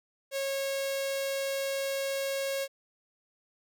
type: tone with notch filter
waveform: sawtooth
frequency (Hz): 547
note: C#5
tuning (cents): -23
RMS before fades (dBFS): -32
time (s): 0.31-2.68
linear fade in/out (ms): 50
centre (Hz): 1200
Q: 1.4
effects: none